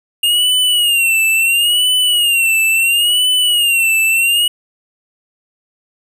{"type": "tone with vibrato", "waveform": "square", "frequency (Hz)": 2817, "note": "F7", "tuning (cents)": 14, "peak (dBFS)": -11, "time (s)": [0.23, 4.48], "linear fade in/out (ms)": 5, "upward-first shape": "sine", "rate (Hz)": 0.73, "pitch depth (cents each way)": 110, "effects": []}